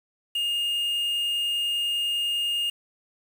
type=tone with quantisation; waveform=triangle; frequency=2835 Hz; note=F7; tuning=25 cents sharp; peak=-22 dBFS; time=0.35-2.7 s; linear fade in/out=5 ms; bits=7; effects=none